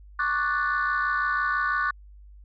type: chord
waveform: sine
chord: D major seventh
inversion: third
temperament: equal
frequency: 1108.7 / 1174.7 / 1480 / 1760 Hz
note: C#6 / D6 / F#6 / A6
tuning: 0 / 0 / 0 / 0 cents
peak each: -29 / -27 / -25 / -30 dBFS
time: 0.19-1.91 s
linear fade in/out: 5 ms
effects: tanh soft clip ceiling -16 dBFS + added 50 Hz sine -45 dBFS peak until 2.44 s